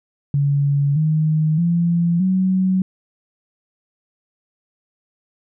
sine tone with pitch steps, 141.9 / 155.64 / 170.71 / 187.24 Hz, C#3 / D#3 / F3 / F#3, +41 / +1 / -39 / +21 cents, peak -14 dBFS, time 0.34-2.82 s, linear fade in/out 2 ms, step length 620 ms, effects none

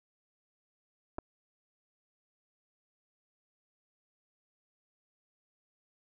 clicks, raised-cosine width 1 ms, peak -24 dBFS, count 2, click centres 1.184 / 1.187 s, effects none

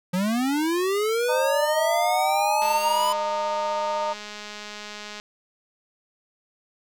square linear sweep, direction up, 174.61 to 1004 Hz, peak -22 dBFS, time 0.13-3.13 s, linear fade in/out 10 ms
harmonic tone, 305.5 Hz, D#4, 32 cents flat, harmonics 2 / 3 / 4, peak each -27 / -26 / -33 dBFS, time 1.28-4.14 s, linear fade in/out 20 ms
click train, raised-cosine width 0.2 ms, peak -20 dBFS, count 540, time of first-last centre 2.62-5.199 s, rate 209 Hz
effects none

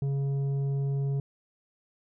sine tone with tanh clipping, 138.59 Hz, C#3, in tune, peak -27 dBFS, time 0.02-1.2 s, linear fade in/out 2 ms, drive 7 dB, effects none

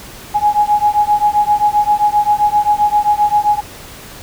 sine beating tone pair, 830.6 / 838.2 Hz, G#5 / G#5, 0 / +16 cents, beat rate 7.6 Hz, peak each -13 dBFS, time 0.34-3.61 s, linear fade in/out 20 ms, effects pink hiss -34 dBFS RMS until 4.22 s

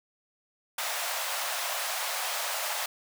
pink high-pass noise, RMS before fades -32 dBFS, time 0.78-2.86 s, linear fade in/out 5 ms, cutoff 590 Hz, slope 48 dB/octave, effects none

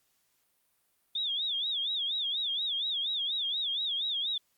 sine tone with vibrato, 3520 Hz, A7, in tune, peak -29 dBFS, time 1.15-4.38 s, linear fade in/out 5 ms, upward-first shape sine, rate 4.2 Hz, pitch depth 160 cents each way, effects white hiss -73 dBFS RMS until 4.57 s + Opus 48 kbps

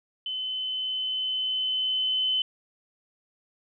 sine tone with level ramp, 3041 Hz, F#7, 47 cents sharp, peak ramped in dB -29 to -22 dBFS, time 0.26-2.42 s, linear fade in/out 2 ms, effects none

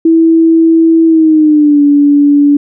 sine tone with pitch glide, 327 to 288 Hz, E4 to D4, -14 to -34 cents, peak -3 dBFS, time 0.05-2.57 s, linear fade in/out 5 ms, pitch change -220 cents, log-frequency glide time 1.06-1.82 s, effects none

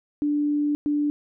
sine tone bursts at uneven times, 293.7 Hz, D4, in tune, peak -20 dBFS, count 2, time 0.22-0.75 / 0.86-1.1 s, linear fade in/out 0 ms, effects none

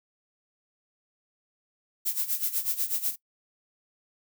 violet noise with tremolo, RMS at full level -26 dBFS, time 2.05-3.16 s, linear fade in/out 20 ms, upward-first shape sine, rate 8.1 Hz, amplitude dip 80%, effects noise-tail reverb RT60 0.1 s tail -20 dB re dry

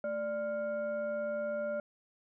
sine tone with frequency modulation, 589 Hz, D5, 5 cents sharp, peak -32 dBFS, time 0.04-1.8 s, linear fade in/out 2 ms, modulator 810 Hz, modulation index 0.55, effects none

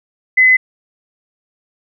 sine tone, 2027 Hz, B6, 45 cents sharp, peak -6 dBFS, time 0.37-0.57 s, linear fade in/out 10 ms, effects none

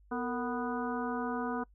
harmonic tone with a mistuned harmonic, 246.9 Hz, B3, in tune, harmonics 1 / 2 / 3 / 4 / 5 / 6, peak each -35 / -38 / -40 / -41 / -42 / -43 dBFS, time 0.11-1.64 s, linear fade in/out 10 ms, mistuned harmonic 2, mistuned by -120 cents, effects noise-tail reverb RT60 0.1 s tail -23 dB re dry + added 50 Hz sine -58 dBFS peak until 1.74 s

